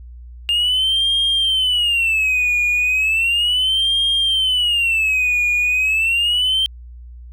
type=tone with vibrato; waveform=triangle; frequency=2804 Hz; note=F7; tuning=6 cents sharp; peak=-12 dBFS; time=0.49-6.66 s; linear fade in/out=0 ms; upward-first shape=sine; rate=0.35 Hz; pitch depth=240 cents each way; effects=tanh soft clip ceiling -9 dBFS + added 60 Hz sine -34 dBFS peak until 7.32 s